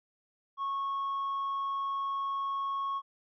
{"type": "tone with tanh clipping", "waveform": "sine", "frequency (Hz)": 1100, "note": "C#6", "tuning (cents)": -14, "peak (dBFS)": -31, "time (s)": [0.57, 3.02], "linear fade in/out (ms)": 50, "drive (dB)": 1, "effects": []}